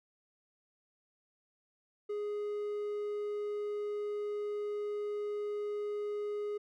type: tone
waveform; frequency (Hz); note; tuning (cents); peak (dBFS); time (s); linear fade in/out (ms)
triangle; 415.3; G#4; 0; -32; 2.09-6.58; 10
effects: none